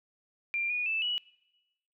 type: tone with pitch steps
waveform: sine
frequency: 2380 / 2455 / 2638 / 2933 Hz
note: D7 / D#7 / E7 / F#7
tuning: +22 / -24 / +1 / -16 cents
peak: -28 dBFS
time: 0.54-1.18 s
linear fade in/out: 0 ms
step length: 160 ms
effects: noise-tail reverb RT60 1.0 s tail -23 dB re dry